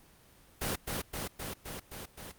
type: noise with echo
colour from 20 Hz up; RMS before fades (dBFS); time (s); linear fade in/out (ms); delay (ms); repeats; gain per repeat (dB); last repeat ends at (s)
pink; -33; 0.61-0.76; 10; 260; 6; -2; 2.32
effects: pink hiss -60 dBFS RMS until 2.38 s + Opus 24 kbps